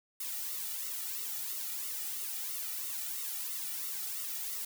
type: noise with flanger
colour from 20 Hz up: blue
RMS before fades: -38 dBFS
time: 0.2-4.65 s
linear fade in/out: 5 ms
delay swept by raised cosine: 1.2 to 1.92 ms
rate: 3 Hz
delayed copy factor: -0.85
effects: none